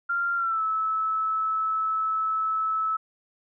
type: tone with pitch glide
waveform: sine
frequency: 1389 to 1303.5 Hz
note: F6 to E6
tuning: -10 to -20 cents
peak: -23 dBFS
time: 0.09-2.97 s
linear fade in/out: 10 ms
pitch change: -110 cents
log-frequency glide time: 0.36-0.62 s
effects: none